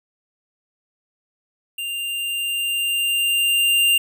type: tone with level ramp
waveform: square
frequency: 2791 Hz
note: F7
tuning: 2 cents flat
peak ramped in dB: -26 to -14 dBFS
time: 1.78-3.98 s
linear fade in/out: 5 ms
effects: none